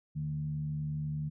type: tone with frequency modulation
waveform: sine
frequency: 150.9 Hz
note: D3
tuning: 47 cents sharp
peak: -32 dBFS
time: 0.15-1.3 s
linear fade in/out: 20 ms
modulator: 71.9 Hz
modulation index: 0.42
effects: none